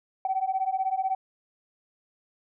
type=beating tone pair; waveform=sine; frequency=755 / 771 Hz; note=F#5 / G5; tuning=+35 / -29 cents; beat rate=16 Hz; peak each=-27 dBFS; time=0.25-1.15 s; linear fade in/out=2 ms; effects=tanh soft clip ceiling -17 dBFS